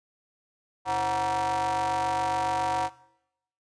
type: ring-modulated tone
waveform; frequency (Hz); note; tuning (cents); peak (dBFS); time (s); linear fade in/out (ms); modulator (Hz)
square; 102.3; G#2; -26; -22; 0.85-2.9; 50; 842
effects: noise-tail reverb RT60 0.8 s tail -20 dB re dry + resampled to 22050 Hz